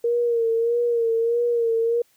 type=tone with vibrato; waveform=sine; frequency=466.2 Hz; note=A#4; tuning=in tune; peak=-18 dBFS; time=0.04-2.02 s; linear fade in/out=5 ms; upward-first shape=sine; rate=1.6 Hz; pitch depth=46 cents each way; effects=white hiss -62 dBFS RMS until 2.16 s